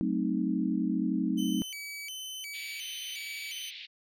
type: chord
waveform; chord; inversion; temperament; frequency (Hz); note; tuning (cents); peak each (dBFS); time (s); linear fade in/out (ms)
sine; F# diminished seventh; none; equal with one note detuned; 187.58 / 220 / 261.6 / 311.1; F#3 / A3 / C4 / Eb4; +24 / 0 / 0 / 0; -32; 0.01-1.62; 0
type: tone with vibrato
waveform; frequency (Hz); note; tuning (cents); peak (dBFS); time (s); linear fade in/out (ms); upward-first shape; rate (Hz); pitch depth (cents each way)
sawtooth; 2637; E7; 0; -35; 1.37-3.71; 20; square; 1.4; 250
type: band-pass noise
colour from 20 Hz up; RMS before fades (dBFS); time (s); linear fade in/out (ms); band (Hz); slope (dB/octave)
pink; -45; 2.53-3.87; 20; 2200 to 4300; 48
effects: none